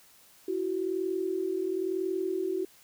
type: tone pair together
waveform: sine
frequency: 335 / 376 Hz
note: E4 / F#4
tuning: +28 / +28 cents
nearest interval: major second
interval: 200 cents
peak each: -33 / -29 dBFS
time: 0.48-2.65 s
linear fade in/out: 5 ms
effects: white hiss -58 dBFS RMS until 2.83 s